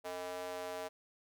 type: tone with high-pass filter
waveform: square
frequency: 90.1 Hz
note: F#2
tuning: 45 cents flat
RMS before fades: -42 dBFS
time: 0.04-0.89 s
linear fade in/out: 20 ms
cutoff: 570 Hz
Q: 2.7
effects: none